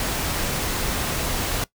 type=noise; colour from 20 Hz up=pink; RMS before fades=-25 dBFS; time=0-1.64 s; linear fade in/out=2 ms; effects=noise-tail reverb RT60 0.1 s tail -19 dB re dry